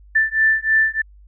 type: beating tone pair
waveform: sine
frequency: 1766 / 1769.2 Hz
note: A6 / A6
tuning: +6 / +9 cents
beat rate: 3.2 Hz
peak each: -17 dBFS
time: 0.15-1.02 s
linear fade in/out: 10 ms
effects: added 50 Hz sine -43 dBFS peak until 1.27 s